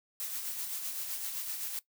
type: noise with tremolo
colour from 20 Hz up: blue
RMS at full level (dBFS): -36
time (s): 0.2-1.79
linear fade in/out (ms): 0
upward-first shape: sine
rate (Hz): 7.8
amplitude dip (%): 40
effects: noise-tail reverb RT60 0.1 s tail -18 dB re dry